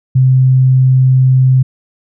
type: tone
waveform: sine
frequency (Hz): 130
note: C3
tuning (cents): -11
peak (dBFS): -5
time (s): 0.15-1.63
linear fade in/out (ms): 10
effects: none